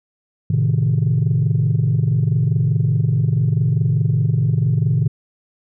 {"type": "chord", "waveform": "sine", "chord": "A diminished", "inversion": "none", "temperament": "equal", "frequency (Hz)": [110, 130.81, 155.56], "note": ["A2", "C3", "Eb3"], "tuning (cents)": [0, 0, 0], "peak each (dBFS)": -17, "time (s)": [0.5, 5.08], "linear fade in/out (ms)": 5, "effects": ["tanh soft clip ceiling -9 dBFS"]}